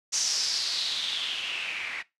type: noise with low-pass filter sweep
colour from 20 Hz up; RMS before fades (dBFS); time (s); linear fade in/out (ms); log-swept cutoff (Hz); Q
blue; -30; 0.12-2.03; 20; 6100 to 2100; 4.9
effects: noise-tail reverb RT60 0.2 s tail -19 dB re dry + low-pass 10000 Hz 12 dB/octave